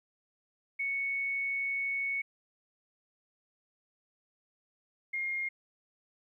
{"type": "tone pair in turn", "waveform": "sine", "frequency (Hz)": [2217, 2131], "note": ["C#7", "C7"], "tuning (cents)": [0, 31], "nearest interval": "minor second", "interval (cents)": 69, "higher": "first", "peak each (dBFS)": [-30, -31], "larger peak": "first", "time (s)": [[0.79, 2.22], [5.13, 5.49]], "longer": "first", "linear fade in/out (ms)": 10, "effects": ["12-bit"]}